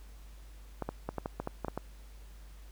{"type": "clicks", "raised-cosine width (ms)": 1, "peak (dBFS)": -20, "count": 10, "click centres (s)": [0.823, 0.89, 1.09, 1.183, 1.259, 1.4, 1.474, 1.647, 1.683, 1.776], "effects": ["added 50 Hz sine -48 dBFS peak until 2.71 s", "pink hiss -61 dBFS RMS until 2.71 s"]}